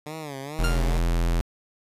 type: tone with vibrato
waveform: 10% pulse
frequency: 146.4 Hz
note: D3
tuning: 5 cents flat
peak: -25 dBFS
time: 0.06-0.99 s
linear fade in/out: 5 ms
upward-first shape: sine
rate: 2.3 Hz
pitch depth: 150 cents each way
type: tone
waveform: square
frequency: 42.41 Hz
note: E1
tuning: 50 cents sharp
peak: -21 dBFS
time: 0.59-1.41 s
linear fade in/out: 0 ms
type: tone with exponential decay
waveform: sawtooth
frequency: 1396.9 Hz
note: F6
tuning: in tune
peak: -22 dBFS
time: 0.64-0.99 s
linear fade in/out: 1 ms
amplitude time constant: 74 ms
effects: resampled to 32000 Hz